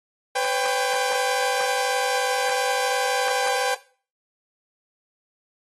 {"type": "tone cluster", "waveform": "sawtooth", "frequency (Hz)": [505, 557, 793], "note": ["B4", "C#5", "G5"], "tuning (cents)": [39, 8, 20], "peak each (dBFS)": [-22, -27, -20], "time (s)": [0.35, 3.75], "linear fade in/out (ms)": 10, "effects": ["noise-tail reverb RT60 0.4 s tail -17 dB re dry", "AAC 32 kbps"]}